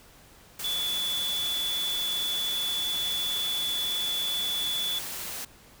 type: tone in noise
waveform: sine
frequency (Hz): 3447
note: A7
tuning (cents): -36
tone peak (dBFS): -27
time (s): 0.64-4.99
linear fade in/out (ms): 5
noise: white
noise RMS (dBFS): -36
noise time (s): 0.59-5.45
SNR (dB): +6
effects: pink hiss -54 dBFS RMS until 5.8 s